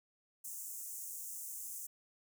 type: high-pass noise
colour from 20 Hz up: pink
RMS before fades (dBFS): -45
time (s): 0.44-1.87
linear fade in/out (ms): 10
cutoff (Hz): 6600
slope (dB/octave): 48
effects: none